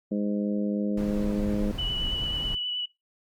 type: harmonic tone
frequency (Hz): 103.1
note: G#2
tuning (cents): -12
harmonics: 2 / 3 / 4 / 5 / 6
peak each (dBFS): -26 / -33 / -38 / -35 / -42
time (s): 0.11-1.72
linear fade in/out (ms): 10
type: noise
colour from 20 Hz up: brown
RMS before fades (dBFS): -33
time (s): 0.97-2.55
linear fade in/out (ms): 5
type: tone with vibrato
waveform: sine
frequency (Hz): 2960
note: F#7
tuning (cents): 0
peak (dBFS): -28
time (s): 1.78-2.86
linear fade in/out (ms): 10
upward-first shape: triangle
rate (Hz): 9.3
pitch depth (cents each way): 21
effects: noise-tail reverb RT60 0.2 s tail -20 dB re dry + Opus 48 kbps